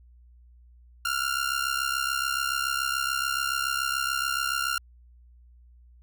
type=ring-modulated tone; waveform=sawtooth; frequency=1396.9 Hz; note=F6; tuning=in tune; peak=-19 dBFS; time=1.05-4.78 s; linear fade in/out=0 ms; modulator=33.5 Hz; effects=added 60 Hz sine -51 dBFS peak until 6.02 s